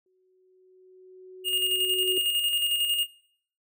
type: tone with exponential growth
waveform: sine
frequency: 371.4 Hz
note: F#4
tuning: 7 cents sharp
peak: -26 dBFS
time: 0.06-2.18 s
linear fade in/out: 2 ms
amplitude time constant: 460 ms
type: tone with tremolo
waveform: square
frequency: 2843 Hz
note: F7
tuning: 30 cents sharp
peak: -23 dBFS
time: 1.44-3.07 s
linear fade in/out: 50 ms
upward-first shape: square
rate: 11 Hz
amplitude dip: 40%
effects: noise-tail reverb RT60 0.6 s tail -20 dB re dry